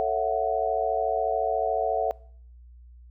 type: chord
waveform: sine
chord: F# minor seventh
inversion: first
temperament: just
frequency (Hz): 444 / 555 / 666 / 740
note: A4 / C#5 / E5 / F#5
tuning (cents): +16 / +2 / +18 / 0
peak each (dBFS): -29 / -31 / -27 / -27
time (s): 0-2.11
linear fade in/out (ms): 0
effects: noise-tail reverb RT60 0.6 s tail -23 dB re dry + added 60 Hz sine -46 dBFS peak until 3.1 s